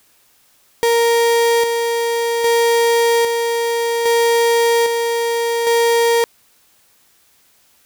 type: tone with tremolo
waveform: 35% pulse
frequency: 466.2 Hz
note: A#4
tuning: in tune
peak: -10 dBFS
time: 0.83-6.24 s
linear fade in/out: 0 ms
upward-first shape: square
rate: 0.62 Hz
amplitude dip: 40%
effects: white hiss -55 dBFS RMS until 7.85 s